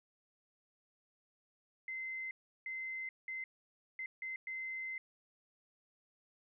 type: tone bursts at uneven times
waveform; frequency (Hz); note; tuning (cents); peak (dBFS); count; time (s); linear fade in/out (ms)
sine; 2066; C7; -22; -39; 6; 1.88-2.31 / 2.66-3.09 / 3.28-3.44 / 3.99-4.06 / 4.22-4.36 / 4.47-4.98; 2
effects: none